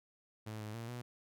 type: tone with pitch steps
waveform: sawtooth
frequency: 108.7 / 106.7 / 115.5 / 121.9 Hz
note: A2 / G#2 / A#2 / B2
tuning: -21 / +47 / -16 / -22 cents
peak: -38 dBFS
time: 0.46-1.02 s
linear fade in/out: 10 ms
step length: 140 ms
effects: none